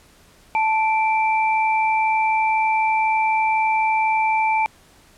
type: tone pair together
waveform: sine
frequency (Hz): 878 / 2344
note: A5 / D7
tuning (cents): -4 / -4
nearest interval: octave + perfect fourth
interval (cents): 1700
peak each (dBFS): -17 / -23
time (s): 0.55-4.66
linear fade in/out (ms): 0
effects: pink hiss -52 dBFS RMS until 5.17 s + low-pass 12000 Hz 12 dB/octave